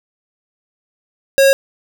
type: tone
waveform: square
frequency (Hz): 545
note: C#5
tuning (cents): -29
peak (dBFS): -8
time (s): 1.38-1.53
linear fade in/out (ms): 0
effects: none